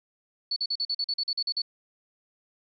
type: tone bursts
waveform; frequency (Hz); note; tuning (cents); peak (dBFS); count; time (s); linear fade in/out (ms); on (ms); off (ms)
sine; 4439; C#8; +2; -25; 12; 0.51-1.619; 5; 53; 43
effects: none